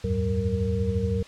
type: tone cluster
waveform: sine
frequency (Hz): 80 / 91.8 / 105.8 / 189.9 / 464.1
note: D#2 / F#2 / G#2 / F#3 / A#4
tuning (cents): +49 / -13 / +33 / +45 / -8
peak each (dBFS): -29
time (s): 0.04-1.23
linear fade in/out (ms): 5
effects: white hiss -47 dBFS RMS until 1.27 s + low-pass 5000 Hz 12 dB/octave